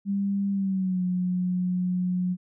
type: tone with pitch glide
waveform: sine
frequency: 198.7 to 181.16 Hz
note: G3 to F#3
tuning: +24 to -36 cents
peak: -23 dBFS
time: 0.05-2.37 s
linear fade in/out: 50 ms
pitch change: -160 cents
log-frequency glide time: 0.51-1.03 s
effects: none